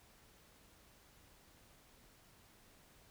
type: silence
effects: pink hiss -65 dBFS RMS until 3.1 s